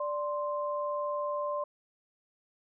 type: tone pair together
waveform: sine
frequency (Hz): 587.3 / 1046.5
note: D5 / C6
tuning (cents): 0 / 0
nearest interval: minor seventh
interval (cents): 1000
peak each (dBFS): -32 / -34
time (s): 0-1.64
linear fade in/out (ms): 5
effects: none